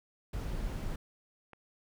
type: noise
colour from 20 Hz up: brown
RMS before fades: -36 dBFS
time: 0.33-0.96 s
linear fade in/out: 5 ms
type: click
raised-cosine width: 0.5 ms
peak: -35 dBFS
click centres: 1.533 s
effects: none